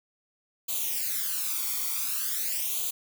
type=noise with flanger; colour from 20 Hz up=blue; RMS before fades=-30 dBFS; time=0.68-2.91 s; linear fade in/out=10 ms; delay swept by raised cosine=0.28 to 0.9 ms; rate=0.46 Hz; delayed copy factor=+0.8; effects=none